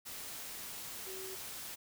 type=tone in noise; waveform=sine; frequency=379.4 Hz; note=F#4; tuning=43 cents sharp; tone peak=-46 dBFS; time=1.06-1.36 s; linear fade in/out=20 ms; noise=white; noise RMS=-45 dBFS; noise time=0.05-1.76 s; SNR=-4 dB; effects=none